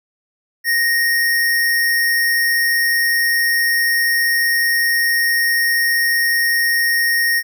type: tone with sample-and-hold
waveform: sine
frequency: 1864.7 Hz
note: A#6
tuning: in tune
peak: -13 dBFS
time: 0.64-7.43 s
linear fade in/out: 50 ms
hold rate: 7350 Hz
effects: none